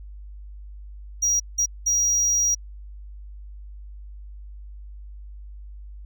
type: tone bursts at uneven times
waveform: triangle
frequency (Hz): 5740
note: F8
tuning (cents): +47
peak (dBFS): -17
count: 3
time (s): 1.22-1.4 / 1.58-1.66 / 1.86-2.55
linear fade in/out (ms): 10
effects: added 50 Hz sine -37 dBFS peak until 6.05 s